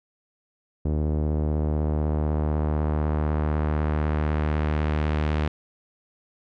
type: tone with low-pass filter sweep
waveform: sawtooth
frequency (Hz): 76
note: D#2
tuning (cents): -40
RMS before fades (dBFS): -24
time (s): 0.85-5.48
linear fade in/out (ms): 5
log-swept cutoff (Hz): 440 to 3000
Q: 0.95
effects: none